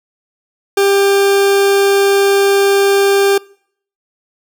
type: tone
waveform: 40% pulse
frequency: 396.9 Hz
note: G4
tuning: 22 cents sharp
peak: -8 dBFS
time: 0.77-3.38 s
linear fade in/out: 5 ms
effects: noise-tail reverb RT60 0.6 s tail -25 dB re dry